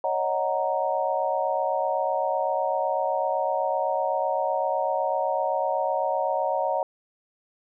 sine chord, D# minor seventh, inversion third, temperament equal, 554.4 / 622.3 / 740 / 932.3 Hz, C#5 / D#5 / F#5 / A#5, 0 / 0 / 0 / 0 cents, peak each -28 dBFS, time 0.04-6.83 s, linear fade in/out 2 ms, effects none

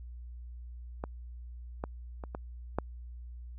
clicks, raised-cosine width 1 ms, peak -21 / -20 / -27 / -23 / -15 dBFS, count 5, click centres 1.039 / 1.839 / 2.238 / 2.349 / 2.786 s, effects added 60 Hz sine -42 dBFS peak until 3.58 s

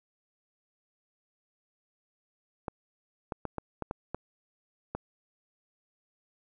clicks, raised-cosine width 1 ms, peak -19 dBFS, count 8, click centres 2.682 / 3.322 / 3.453 / 3.583 / 3.823 / 3.911 / 4.146 / 4.95 s, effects none

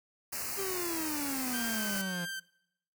white band-stop noise, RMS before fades -37 dBFS, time 0.32-2.02 s, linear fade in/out 10 ms, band 2800 to 4200 Hz, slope 96 dB/octave
45% pulse exponential sweep, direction down, 399 to 170.9 Hz, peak -35 dBFS, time 0.57-2.26 s, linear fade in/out 20 ms
sawtooth tone with vibrato, 1556 Hz, G6, 13 cents flat, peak -33 dBFS, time 1.53-2.4 s, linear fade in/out 10 ms, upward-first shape sine, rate 1.8 Hz, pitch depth 31 cents each way
effects noise-tail reverb RT60 0.8 s tail -24 dB re dry

